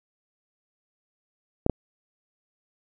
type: clicks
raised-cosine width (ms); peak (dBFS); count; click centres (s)
2; -7; 2; 1.664 / 1.697
effects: none